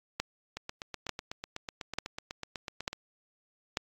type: two click trains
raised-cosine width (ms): 0.2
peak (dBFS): -13 / -20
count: 5 / 20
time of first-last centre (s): 0.2-3.771 / 0.57-2.93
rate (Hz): 1.12 / 8.05
effects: AAC 64 kbps